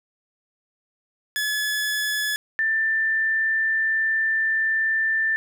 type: tone pair in turn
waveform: sawtooth / sine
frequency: 1710 / 1779.3 Hz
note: A6 / A6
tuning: -50 / +19 cents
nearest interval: minor second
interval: 69 cents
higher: second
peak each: -19 dBFS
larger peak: neither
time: 1.36-2.36 / 2.59-5.36 s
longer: second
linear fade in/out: 0 ms
effects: none